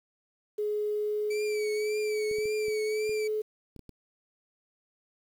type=tone with pitch glide; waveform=sine; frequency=419.9 to 429 Hz; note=G#4 to A4; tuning=+19 to -44 cents; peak=-27 dBFS; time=0.58-3.42 s; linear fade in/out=10 ms; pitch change=+37 cents; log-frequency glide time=0.91-2.88 s
type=tone with vibrato; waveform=sawtooth; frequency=2300 Hz; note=D7; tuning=37 cents flat; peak=-34 dBFS; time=1.3-3.28 s; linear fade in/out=10 ms; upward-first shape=triangle; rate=1.8 Hz; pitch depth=78 cents each way
type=clicks; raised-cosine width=3 ms; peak=-34 dBFS; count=8; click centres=2.313 / 2.385 / 2.456 / 2.683 / 3.094 / 3.763 / 3.793 / 3.893 s
effects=low-pass 11000 Hz 12 dB/octave + 9-bit